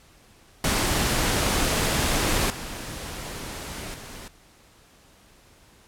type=noise with level steps; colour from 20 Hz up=pink; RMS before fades=-23 / -35 / -40 dBFS; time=0.64-4.28 s; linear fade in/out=2 ms; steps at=2.5 / 3.94 s; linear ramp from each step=2 ms; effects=pink hiss -55 dBFS RMS until 5.87 s + low-pass 12000 Hz 12 dB/octave